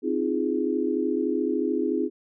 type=chord; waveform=sine; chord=F minor seventh; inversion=second; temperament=equal with one note detuned; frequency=261.6 / 311.1 / 344.8 / 415.3 Hz; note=C4 / Eb4 / F4 / Ab4; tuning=0 / 0 / -22 / 0 cents; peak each=-28 dBFS; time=0.02-2.1 s; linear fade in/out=50 ms; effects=none